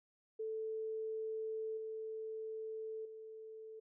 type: tone with level steps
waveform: sine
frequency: 440 Hz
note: A4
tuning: in tune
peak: -38 / -41 / -48 dBFS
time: 0.39-3.8 s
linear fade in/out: 10 ms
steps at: 1.77 / 3.05 s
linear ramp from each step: 5 ms
effects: none